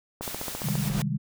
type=noise with tremolo; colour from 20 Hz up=white; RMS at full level=-35 dBFS; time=0.21-0.9 s; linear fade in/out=20 ms; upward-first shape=triangle; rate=4.8 Hz; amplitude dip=25%
type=click train; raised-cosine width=1 ms; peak=-19 dBFS; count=9; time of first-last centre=0.21-0.754 s; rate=14.7 Hz
type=noise with exponential growth; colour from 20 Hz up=pink; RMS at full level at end=-31 dBFS; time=0.33-1.02 s; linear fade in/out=2 ms; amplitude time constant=150 ms
type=chord; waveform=sine; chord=Ab major seventh; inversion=first; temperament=equal; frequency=130.81 / 155.56 / 196 / 207.7 Hz; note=C3 / Eb3 / G3 / Ab3; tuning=0 / 0 / 0 / 0 cents; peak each=-30 / -29 / -32 / -34 dBFS; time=0.63-1.18 s; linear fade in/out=20 ms
effects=none